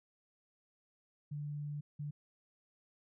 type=tone bursts at uneven times; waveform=sine; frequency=146.9 Hz; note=D3; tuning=1 cent sharp; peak=-38 dBFS; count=2; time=1.31-1.81 / 1.99-2.11 s; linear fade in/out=10 ms; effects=none